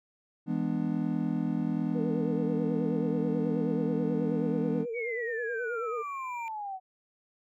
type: chord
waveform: triangle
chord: E dominant seventh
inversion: none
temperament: just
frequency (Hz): 164.81 / 206 / 247.2 / 296.7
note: E3 / G#3 / B3 / D4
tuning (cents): 0 / -14 / +2 / +18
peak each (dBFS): -31 / -31 / -30 / -32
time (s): 0.46-4.86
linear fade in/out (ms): 50
type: tone with vibrato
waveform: sine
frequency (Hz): 466.2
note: A#4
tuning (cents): 0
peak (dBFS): -32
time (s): 1.94-6.03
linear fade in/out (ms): 20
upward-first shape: sine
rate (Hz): 9.3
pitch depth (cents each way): 82
type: tone with exponential growth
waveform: triangle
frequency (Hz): 2367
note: D7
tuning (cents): +13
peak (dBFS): -38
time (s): 3.9-6.48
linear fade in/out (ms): 0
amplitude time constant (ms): 560
type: exponential sweep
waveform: sine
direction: down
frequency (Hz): 2299 to 740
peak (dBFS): -34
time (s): 4.93-6.8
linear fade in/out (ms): 50
effects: none